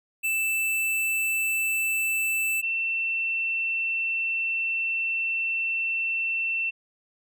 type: tone pair in turn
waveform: square / sine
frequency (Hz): 2648 / 2690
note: E7 / E7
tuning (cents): +7 / +34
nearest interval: unison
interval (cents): 27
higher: second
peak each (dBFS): -24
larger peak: neither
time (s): 0.23-2.62 / 2.62-6.71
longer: second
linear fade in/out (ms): 20
effects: none